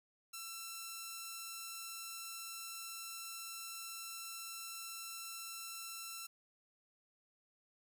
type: tone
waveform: 5% pulse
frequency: 1343 Hz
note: E6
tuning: 32 cents sharp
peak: -33 dBFS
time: 0.33-6.27 s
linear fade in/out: 10 ms
effects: none